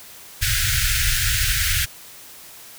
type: band-stop noise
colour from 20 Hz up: pink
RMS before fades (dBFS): -20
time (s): 0.41-1.86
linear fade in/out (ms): 20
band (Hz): 130 to 1400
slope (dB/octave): 96
effects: white hiss -42 dBFS RMS until 2.78 s